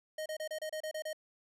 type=tone bursts; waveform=square; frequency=622.3 Hz; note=D#5; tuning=in tune; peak=-37 dBFS; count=9; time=0.18-1.131 s; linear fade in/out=5 ms; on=79 ms; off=30 ms; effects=resampled to 32000 Hz